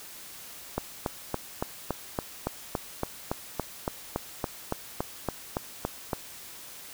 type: click train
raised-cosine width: 1 ms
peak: -13 dBFS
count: 20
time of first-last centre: 0.78-6.132 s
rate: 3.55 Hz
effects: white hiss -45 dBFS RMS until 6.93 s